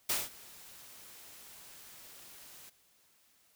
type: noise with ADSR envelope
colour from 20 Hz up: white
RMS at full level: -30 dBFS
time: 0.09-2.7 s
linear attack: 8 ms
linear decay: 190 ms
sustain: -23 dB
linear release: 13 ms
effects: white hiss -68 dBFS RMS until 3.55 s